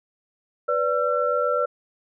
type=tone cluster; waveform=sine; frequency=495.4 / 583 / 1351 Hz; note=B4 / D5 / E6; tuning=+5 / -13 / +42 cents; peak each=-24 dBFS; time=0.68-1.66 s; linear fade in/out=10 ms; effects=none